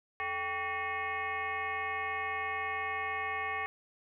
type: tone with frequency modulation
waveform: sine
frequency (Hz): 1480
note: F#6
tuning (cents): 0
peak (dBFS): -32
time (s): 0.2-3.66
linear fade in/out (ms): 0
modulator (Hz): 349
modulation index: 2.5
effects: none